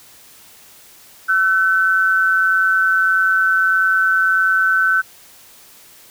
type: tone pair together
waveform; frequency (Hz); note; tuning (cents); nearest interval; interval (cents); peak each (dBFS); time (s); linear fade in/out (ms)
sine; 1335.4 / 1517; E6 / F#6; +22 / +43; major second; 221; -19 / -13; 1.28-5.02; 20
effects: white hiss -45 dBFS RMS until 6.1 s